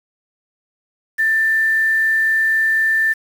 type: tone with quantisation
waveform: sine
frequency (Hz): 1778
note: A6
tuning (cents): +18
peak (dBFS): -13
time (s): 1.18-3.14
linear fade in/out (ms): 20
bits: 6
effects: none